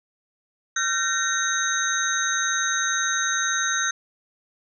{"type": "tone cluster", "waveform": "sine", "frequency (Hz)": [1372, 1534, 1841, 3790, 6290], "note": ["F6", "G6", "A#6", "A#7", "G8"], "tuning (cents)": [-31, -38, -22, 28, 5], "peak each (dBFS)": [-28, -26, -30, -30, -26], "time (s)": [0.76, 3.91], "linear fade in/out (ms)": 5, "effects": []}